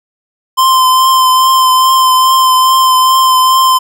square tone with vibrato, 1038 Hz, C6, 14 cents flat, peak -6 dBFS, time 0.57-3.79 s, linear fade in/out 20 ms, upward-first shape triangle, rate 2.4 Hz, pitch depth 22 cents each way, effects none

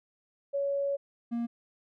sine / triangle tone pair in turn, 560 / 234.9 Hz, C#5 / A#3, +18 / +13 cents, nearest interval octave + minor third, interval 1505 cents, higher first, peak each -27 / -27 dBFS, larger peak neither, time 0.53-0.97 / 1.31-1.47 s, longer first, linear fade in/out 20 ms, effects none

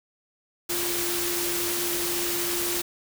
sine tone in noise, 348 Hz, F4, 6 cents flat, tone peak -31 dBFS, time 0.69-2.82 s, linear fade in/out 10 ms, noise white, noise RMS -28 dBFS, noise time 0.69-2.82 s, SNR -6 dB, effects none

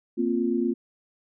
sine chord, Bb suspended second, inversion none, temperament equal, 233.1 / 261.6 / 349.2 Hz, Bb3 / C4 / F4, 0 / 0 / 0 cents, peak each -26 / -27 / -26 dBFS, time 0.17-0.74 s, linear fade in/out 20 ms, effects none

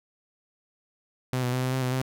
sawtooth tone with pitch steps, 127.9 / 124 / 127.7 / 128.6 / 130.9 / 126.7 / 130.1 Hz, C3 / B2 / C3 / C3 / C3 / B2 / C3, -39 / +7 / -42 / -30 / +1 / +45 / -9 cents, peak -21 dBFS, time 1.33-2.016 s, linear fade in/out 0 ms, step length 98 ms, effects none

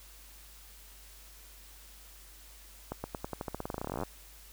accelerating click train, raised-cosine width 1 ms, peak -21 dBFS, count 26, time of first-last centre 2.92-4.034 s, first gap 120 ms, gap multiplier 0.9, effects added 50 Hz sine -54 dBFS peak until 4.52 s + white hiss -55 dBFS RMS until 4.52 s

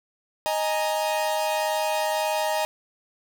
45% pulse chord, D# suspended fourth, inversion none, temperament equal, 622.3 / 830.6 / 932.3 Hz, D#5 / G#5 / A#5, 0 / 0 / 0 cents, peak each -26 / -28 / -29 dBFS, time 0.46-2.65 s, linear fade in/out 0 ms, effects none

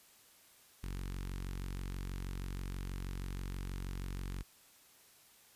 sawtooth tone with notch filter, 46.25 Hz, F#1, in tune, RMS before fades -41 dBFS, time 0.83-4.43 s, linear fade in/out 10 ms, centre 630 Hz, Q 0.85, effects white hiss -63 dBFS RMS until 5.55 s + resampled to 32000 Hz

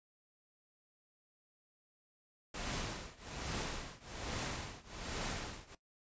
pink noise with tremolo, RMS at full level -38 dBFS, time 2.54-5.75 s, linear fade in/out 5 ms, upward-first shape triangle, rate 1.2 Hz, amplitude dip 95%, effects noise-tail reverb RT60 0.1 s tail -18 dB re dry + resampled to 16000 Hz

